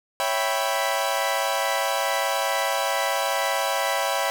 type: chord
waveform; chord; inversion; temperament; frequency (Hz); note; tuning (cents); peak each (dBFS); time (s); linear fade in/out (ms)
sawtooth; C# half-diminished seventh; none; equal; 554.4 / 659.3 / 784 / 987.8; C#5 / E5 / G5 / B5; 0 / 0 / 0 / 0; -24; 0.2-4.3; 0
effects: none